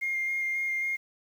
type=tone with vibrato; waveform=sine; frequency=2122 Hz; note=C7; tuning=24 cents sharp; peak=-26 dBFS; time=0.01-0.97 s; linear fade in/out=20 ms; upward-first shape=square; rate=3.7 Hz; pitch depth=8 cents each way; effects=tanh soft clip ceiling -22 dBFS + 9-bit